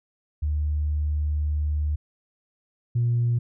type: tone pair in turn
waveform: sine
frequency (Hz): 75 / 119.06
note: D2 / A#2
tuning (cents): +37 / +37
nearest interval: minor sixth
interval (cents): 800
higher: second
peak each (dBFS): -21 / -18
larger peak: second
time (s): 0.42-1.96 / 2.95-3.39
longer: first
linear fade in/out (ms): 10
effects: tanh soft clip ceiling -16 dBFS